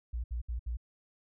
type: tone bursts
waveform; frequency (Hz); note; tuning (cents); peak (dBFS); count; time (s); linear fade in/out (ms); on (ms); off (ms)
sine; 59.1; A#1; +24; -32; 4; 0.13-0.771; 10; 110; 67
effects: none

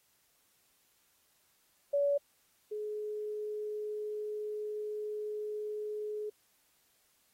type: tone pair in turn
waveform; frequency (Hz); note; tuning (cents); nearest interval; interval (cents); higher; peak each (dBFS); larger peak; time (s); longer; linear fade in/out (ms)
sine; 569 / 423; C#5 / G#4; +45 / +32; perfect fourth; 513; first; -26 / -35; first; 1.93-2.18 / 2.71-6.3; second; 10
effects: white hiss -71 dBFS RMS until 7.33 s + AAC 48 kbps

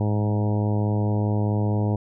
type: harmonic tone with a mistuned harmonic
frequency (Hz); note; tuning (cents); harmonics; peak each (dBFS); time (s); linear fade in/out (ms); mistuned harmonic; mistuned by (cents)
104.7; G#2; +15; 1 / 2 / 3 / 4 / 5 / 6 / 7 / 8 / 9; -21 / -27 / -31 / -33 / -35 / -37 / -38 / -39 / -40; 0-1.96; 5; 1; +24
effects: none

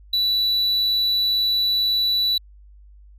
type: tone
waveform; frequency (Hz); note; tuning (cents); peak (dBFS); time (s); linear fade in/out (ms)
triangle; 3951; B7; 0; -16; 0.13-2.38; 5
effects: added 50 Hz sine -44 dBFS peak until 3.18 s

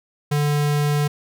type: tone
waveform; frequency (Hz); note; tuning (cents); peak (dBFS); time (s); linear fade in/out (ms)
square; 146.83; D3; 0; -18; 0.31-1.08; 10
effects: none

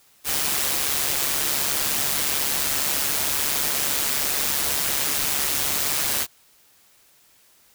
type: noise with amplitude modulation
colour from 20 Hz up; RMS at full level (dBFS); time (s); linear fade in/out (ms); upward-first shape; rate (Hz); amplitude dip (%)
white; -21; 0.24-6.27; 50; sine; 142; 55
effects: white hiss -57 dBFS RMS until 7.74 s

